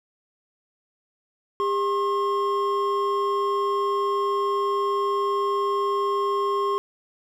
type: tone pair together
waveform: triangle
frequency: 401.5 / 1072 Hz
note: G4 / C6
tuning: +41 / +42 cents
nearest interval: octave + perfect fourth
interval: 1701 cents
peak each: -22 dBFS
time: 1.6-6.78 s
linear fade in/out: 0 ms
effects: none